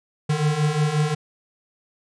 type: beating tone pair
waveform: square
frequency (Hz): 147 / 152.6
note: D3 / D#3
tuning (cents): +2 / -33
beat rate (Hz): 5.6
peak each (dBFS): -25 / -21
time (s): 0.29-1.15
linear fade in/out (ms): 10
effects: resampled to 22050 Hz